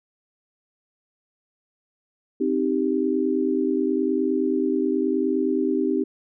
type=chord; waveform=sine; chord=C minor; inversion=none; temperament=equal; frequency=261.6 / 311.1 / 392 Hz; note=C4 / Eb4 / G4; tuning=0 / 0 / 0 cents; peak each=-24 dBFS; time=2.4-6.04 s; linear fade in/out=10 ms; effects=none